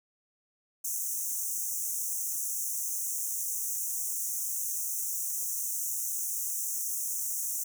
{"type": "high-pass noise", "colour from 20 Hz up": "pink", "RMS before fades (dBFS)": -33, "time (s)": [0.84, 7.64], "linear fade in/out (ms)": 10, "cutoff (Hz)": 5900, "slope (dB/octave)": 96, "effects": []}